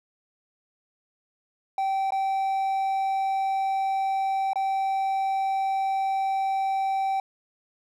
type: tone with dropouts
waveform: triangle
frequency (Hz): 775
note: G5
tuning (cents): -20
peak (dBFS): -21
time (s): 1.78-7.2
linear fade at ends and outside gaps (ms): 2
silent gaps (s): 2.106-2.121 / 4.533-4.557
effects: none